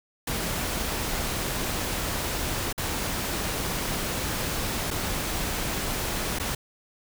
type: noise with dropouts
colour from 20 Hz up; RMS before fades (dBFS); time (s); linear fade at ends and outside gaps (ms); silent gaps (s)
pink; -29; 0.27-6.55; 5; 2.728-2.778 / 4.906-4.91 / 6.388-6.397
effects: none